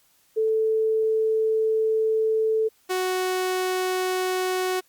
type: tone pair in turn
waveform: sine / sawtooth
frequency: 440 / 370 Hz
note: A4 / F#4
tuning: 0 / 0 cents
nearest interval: minor third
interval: 300 cents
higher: first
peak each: -19 dBFS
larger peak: neither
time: 0.36-2.69 / 2.89-4.81 s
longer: first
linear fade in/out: 20 ms
effects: white hiss -62 dBFS RMS until 4.88 s + Opus 48 kbps